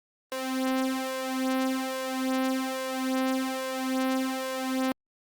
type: tone with flanger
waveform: sawtooth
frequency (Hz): 261.6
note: C4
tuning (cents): 0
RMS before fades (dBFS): -29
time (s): 0.32-4.92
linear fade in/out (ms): 0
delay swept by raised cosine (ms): 2 to 3.9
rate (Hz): 1.2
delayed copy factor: +0.75
effects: Opus 32 kbps